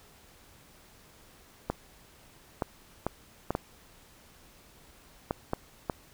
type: clicks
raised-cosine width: 1 ms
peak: -14 dBFS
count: 8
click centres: 1.7 / 2.622 / 3.066 / 3.506 / 3.551 / 5.309 / 5.534 / 5.898 s
effects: pink hiss -57 dBFS RMS until 6.13 s